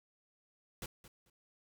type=noise with echo; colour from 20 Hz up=pink; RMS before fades=-43 dBFS; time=0.82-0.86 s; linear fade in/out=2 ms; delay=220 ms; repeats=2; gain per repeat=-14 dB; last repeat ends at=1.3 s; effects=none